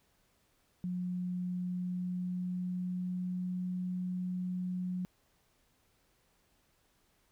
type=tone with pitch glide; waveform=sine; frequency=180 to 181.67 Hz; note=F#3 to F#3; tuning=-47 to -31 cents; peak=-33 dBFS; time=0.84-5.05 s; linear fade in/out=0 ms; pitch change=+16 cents; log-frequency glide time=1.64-3.67 s; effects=pink hiss -72 dBFS RMS until 7.31 s